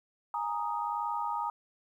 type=chord; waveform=sine; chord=Ab suspended second; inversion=none; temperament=equal; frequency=830.6 / 932.3 / 1244.5 Hz; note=Ab5 / Bb5 / Eb6; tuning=0 / 0 / 0 cents; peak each=-36 / -33 / -36 dBFS; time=0.34-1.5 s; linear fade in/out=2 ms; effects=11-bit